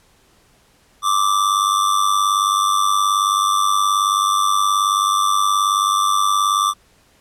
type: tone with amplitude modulation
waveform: square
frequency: 1174.7 Hz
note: D6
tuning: in tune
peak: -12 dBFS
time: 1.02-6.74 s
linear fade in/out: 50 ms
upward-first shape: sine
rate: 98.8 Hz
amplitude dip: 70%
effects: pink hiss -55 dBFS RMS until 7.2 s + low-pass 12000 Hz 12 dB/octave